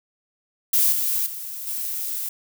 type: noise with level steps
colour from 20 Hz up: violet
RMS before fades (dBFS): -18 / -23 / -33 / -28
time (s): 0.73-2.29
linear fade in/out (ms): 5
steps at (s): 0.92 / 1.26 / 1.67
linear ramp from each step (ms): 5
effects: none